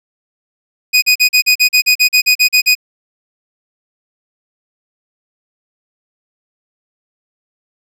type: tone bursts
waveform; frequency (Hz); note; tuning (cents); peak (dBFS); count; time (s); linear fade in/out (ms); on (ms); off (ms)
25% pulse; 2489; D#7; 0; -3; 14; 0.93-2.752; 20; 93; 40
effects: none